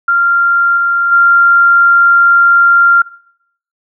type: tone with level steps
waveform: sine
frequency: 1388 Hz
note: F6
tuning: 11 cents flat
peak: -7 / -9 / -4 dBFS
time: 0.08-3.02 s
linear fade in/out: 5 ms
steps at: 0.76 / 1.11 s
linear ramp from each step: 20 ms
effects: noise-tail reverb RT60 0.7 s tail -21 dB re dry